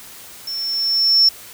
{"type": "tone with level ramp", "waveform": "sine", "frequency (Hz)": 5400, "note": "E8", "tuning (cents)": 41, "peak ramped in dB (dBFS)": [-24, -8], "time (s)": [0.47, 1.29], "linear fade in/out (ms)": 5, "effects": ["white hiss -39 dBFS RMS until 1.53 s"]}